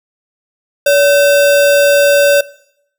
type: tone with sample-and-hold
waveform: sine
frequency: 570 Hz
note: C#5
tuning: 48 cents sharp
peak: -6 dBFS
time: 0.86-2.41 s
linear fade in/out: 5 ms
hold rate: 2100 Hz
effects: noise-tail reverb RT60 0.7 s tail -19 dB re dry